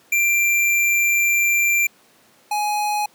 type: tone pair in turn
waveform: square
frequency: 2366 / 836.5 Hz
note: D7 / G#5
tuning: +12 / +12 cents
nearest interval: octave + tritone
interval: 1800 cents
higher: first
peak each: -16 / -20 dBFS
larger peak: first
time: 0.12-1.87 / 2.51-3.06 s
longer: first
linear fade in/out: 5 ms
effects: pink hiss -54 dBFS RMS until 3.14 s + high-pass 200 Hz 12 dB/octave